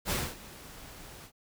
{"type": "noise with ADSR envelope", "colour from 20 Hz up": "pink", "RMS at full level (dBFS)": -29, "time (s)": [0.05, 1.32], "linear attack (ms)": 55, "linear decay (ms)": 240, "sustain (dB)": -19, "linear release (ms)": 78, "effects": []}